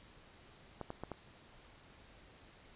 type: clicks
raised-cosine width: 1 ms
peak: -27 dBFS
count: 4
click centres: 0.813 / 0.904 / 1.036 / 1.117 s
effects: pink hiss -60 dBFS RMS until 2.75 s + resampled to 8000 Hz